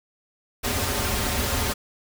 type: noise with comb filter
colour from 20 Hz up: pink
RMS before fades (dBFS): -25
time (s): 0.63-1.74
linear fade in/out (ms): 20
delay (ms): 6.1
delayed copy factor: -0.8
effects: none